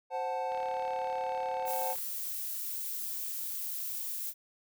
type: chord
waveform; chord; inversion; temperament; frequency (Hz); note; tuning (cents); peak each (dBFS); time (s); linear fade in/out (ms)
triangle; F# diminished; second; equal; 523.3 / 740 / 880; C5 / F#5 / A5; 0 / 0 / 0; -34; 0.1-1.96; 50
type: click train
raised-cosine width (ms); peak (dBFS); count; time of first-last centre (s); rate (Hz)
0.3; -33; 54; 0.52-1.984; 36.2
type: noise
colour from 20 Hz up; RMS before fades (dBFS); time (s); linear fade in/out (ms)
violet; -37; 1.65-4.34; 50
effects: none